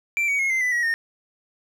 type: tone with pitch steps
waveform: triangle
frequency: 2348 / 2254 / 2163 / 2076 / 1992.8 / 1912.7 / 1835.8 Hz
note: D7 / C#7 / C#7 / C7 / B6 / A#6 / A#6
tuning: -1 / +28 / -43 / -14 / +15 / +44 / -27 cents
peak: -18 dBFS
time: 0.17-0.94 s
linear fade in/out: 0 ms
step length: 110 ms
effects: none